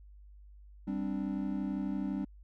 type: chord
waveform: triangle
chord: G suspended fourth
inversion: none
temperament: equal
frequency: 196 / 261.6 / 293.7 Hz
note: G3 / C4 / D4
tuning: 0 / 0 / 0 cents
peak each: -33 / -36 / -35 dBFS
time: 0.87-2.25 s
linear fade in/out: 10 ms
effects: added 50 Hz sine -51 dBFS peak until 2.43 s